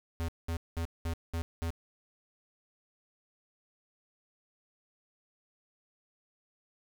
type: tone bursts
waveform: square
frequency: 83.2 Hz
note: E2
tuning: 17 cents sharp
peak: -32 dBFS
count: 6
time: 0.2-1.704 s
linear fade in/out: 0 ms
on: 84 ms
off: 200 ms
effects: none